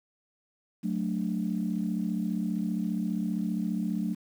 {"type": "chord", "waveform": "sine", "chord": "D major", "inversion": "first", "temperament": "equal", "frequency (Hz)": [185, 220, 293.7], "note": ["F#3", "A3", "D4"], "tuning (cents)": [0, 0, 0], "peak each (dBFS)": [-30, -30, -35], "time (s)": [0.83, 4.15], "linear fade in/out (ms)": 20, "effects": ["tanh soft clip ceiling -18 dBFS", "9-bit"]}